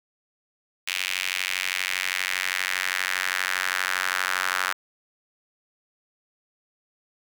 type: tone with high-pass filter sweep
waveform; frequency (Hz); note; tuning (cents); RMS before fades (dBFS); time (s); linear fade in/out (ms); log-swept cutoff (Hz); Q
sawtooth; 92.5; F#2; 0; -27; 0.87-4.73; 10; 2500 to 1400; 2.5
effects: none